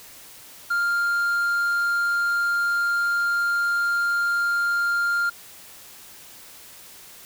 triangle tone, 1399 Hz, F6, 3 cents sharp, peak -18 dBFS, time 0.7-5.3 s, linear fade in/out 10 ms, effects white hiss -45 dBFS RMS until 7.25 s

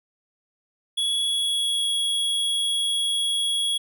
square tone with pitch glide, 3367 to 3332 Hz, G#7 to G#7, +23 to +5 cents, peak -22 dBFS, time 0.97-3.78 s, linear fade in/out 10 ms, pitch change -18 cents, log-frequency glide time 1.23-1.88 s, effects none

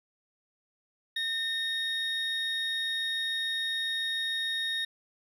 triangle tone pair together, 1820 / 3727 Hz, A#6 / A#7, -42 / -1 cents, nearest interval octave, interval 1241 cents, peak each -32 / -29 dBFS, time 1.16-4.85 s, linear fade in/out 5 ms, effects none

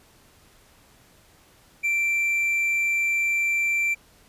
triangle tone, 2349 Hz, D7, in tune, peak -19 dBFS, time 1.83-3.95 s, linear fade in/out 20 ms, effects pink hiss -56 dBFS RMS until 4.28 s + resampled to 32000 Hz

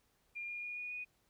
sine tone with pitch steps, 2405 / 2422 / 2439 / 2456 / 2473 Hz, D7 / D#7 / D#7 / D#7 / D#7, +41 / -47 / -35 / -23 / -11 cents, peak -40 dBFS, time 0.35-1.05 s, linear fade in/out 20 ms, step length 140 ms, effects pink hiss -75 dBFS RMS until 1.29 s

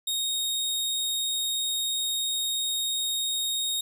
sawtooth tone, 3729 Hz, A#7, in tune, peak -23 dBFS, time 0.07-3.81 s, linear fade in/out 5 ms, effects none

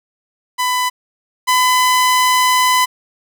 sawtooth tone pair in turn, 1000 / 1007.5 Hz, B5 / B5, +21 / +34 cents, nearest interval unison, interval 13 cents, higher second, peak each -11 / -7 dBFS, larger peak second, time 0.58-0.9 / 1.47-2.86 s, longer second, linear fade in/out 20 ms, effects none

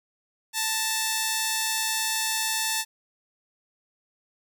5% pulse tone pair together, 881.6 / 1872 Hz, A5 / A#6, +3 / +7 cents, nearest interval octave + minor second, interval 1304 cents, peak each -13 / -22 dBFS, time 0.53-2.85 s, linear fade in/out 50 ms, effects none

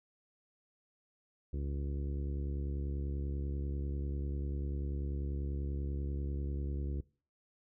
harmonic tone, 70.2 Hz, C#2, 22 cents sharp, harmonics 1 / 2 / 3 / 4 / 5 / 6 / 7, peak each -35 / -42 / -49 / -48 / -48 / -54 / -57 dBFS, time 1.53-7.01 s, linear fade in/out 5 ms, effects noise-tail reverb RT60 0.4 s tail -22 dB re dry

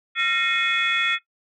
sine tone cluster, 1371 / 1848 / 2162 / 2515 / 3389 Hz, F6 / A#6 / C#7 / D#7 / G#7, -32 / -16 / -44 / +18 / +34 cents, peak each -25 dBFS, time 0.15-1.19 s, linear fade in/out 50 ms, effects noise-tail reverb RT60 0.1 s tail -17 dB re dry + tanh soft clip ceiling -11 dBFS

